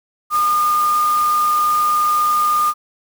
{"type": "tone in noise", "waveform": "sine", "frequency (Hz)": 1216, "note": "D#6", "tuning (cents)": -40, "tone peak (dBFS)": -13, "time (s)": [0.3, 2.74], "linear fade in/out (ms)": 50, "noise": "white", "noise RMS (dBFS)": -30, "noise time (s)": [0.3, 2.74], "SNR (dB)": 14, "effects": []}